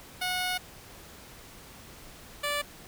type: tone pair in turn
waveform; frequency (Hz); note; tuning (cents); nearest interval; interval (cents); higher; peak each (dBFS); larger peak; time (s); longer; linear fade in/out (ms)
10% pulse; 730 / 583.3; F#5 / D5; -24 / -12; major third; 388; first; -20; neither; 0.21-0.58 / 2.43-2.62; first; 10
effects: pink hiss -49 dBFS RMS until 2.87 s